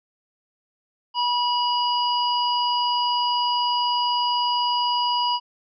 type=harmonic tone; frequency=972 Hz; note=B5; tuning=28 cents flat; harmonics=1 / 3 / 5; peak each=-21 / -26 / -28 dBFS; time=1.14-5.4 s; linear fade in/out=50 ms; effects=none